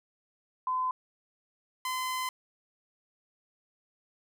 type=tone pair in turn; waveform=sine / sawtooth; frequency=1021 / 1025 Hz; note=C6 / C6; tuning=-43 / -36 cents; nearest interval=unison; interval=7 cents; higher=second; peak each=-27 dBFS; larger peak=neither; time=0.67-0.91 / 1.85-2.29 s; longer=second; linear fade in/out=2 ms; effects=none